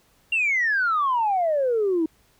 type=exponential sweep; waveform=sine; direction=down; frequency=2805 to 311.1 Hz; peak=-18 dBFS; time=0.32-2.06 s; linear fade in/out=5 ms; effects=tanh soft clip ceiling -15 dBFS + pink hiss -61 dBFS RMS until 2.39 s